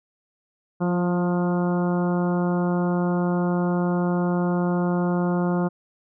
harmonic tone with a mistuned harmonic, 177 Hz, F3, 23 cents sharp, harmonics 1 / 2 / 3 / 4 / 5 / 6 / 7 / 8, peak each -21 / -27 / -31 / -33 / -35 / -37 / -38 / -39 dBFS, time 0.8-5.69 s, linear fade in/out 20 ms, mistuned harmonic 2, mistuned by -18 cents, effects none

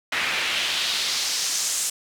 pink noise with band-pass filter sweep, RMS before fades -25 dBFS, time 0.12-1.9 s, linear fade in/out 5 ms, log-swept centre 2100 to 7900 Hz, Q 1.7, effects none

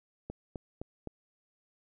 click train, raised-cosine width 2 ms, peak -25 dBFS, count 4, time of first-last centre 0.3-1.073 s, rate 3.88 Hz, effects none

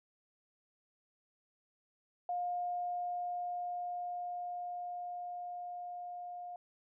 sine tone with level ramp, 710 Hz, F5, 28 cents sharp, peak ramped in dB -33 to -42 dBFS, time 2.29-6.56 s, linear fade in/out 2 ms, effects none

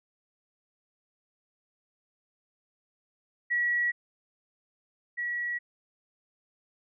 sine tone pair in turn, 1926 / 1926 Hz, B6 / B6, -44 / -44 cents, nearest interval unison, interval 0 cents, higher neither, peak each -24 / -29 dBFS, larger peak first, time 3.5-3.92 / 5.17-5.59 s, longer neither, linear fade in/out 20 ms, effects none

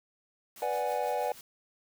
white noise with tremolo, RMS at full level -48 dBFS, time 0.56-1.41 s, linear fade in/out 2 ms, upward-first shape triangle, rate 6.2 Hz, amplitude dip 60%
triangle chord, G# half-diminished seventh, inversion first, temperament equal, 493.9 / 587.3 / 740 / 830.6 Hz, B4 / D5 / F#5 / G#5, 0 / 0 / 0 / 0 cents, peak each -32 dBFS, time 0.62-1.32 s, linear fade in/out 2 ms
effects none

